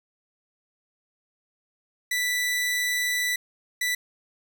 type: tone bursts at uneven times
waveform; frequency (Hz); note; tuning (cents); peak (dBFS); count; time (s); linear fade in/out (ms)
sawtooth; 1975.5; B6; 0; -20; 2; 2.11-3.36 / 3.81-3.95; 5
effects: none